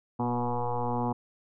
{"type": "tone with frequency modulation", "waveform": "sine", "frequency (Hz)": 363.5, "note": "F#4", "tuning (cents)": -31, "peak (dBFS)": -26, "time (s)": [0.19, 1.13], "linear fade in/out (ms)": 10, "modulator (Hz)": 121, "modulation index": 5.3, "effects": []}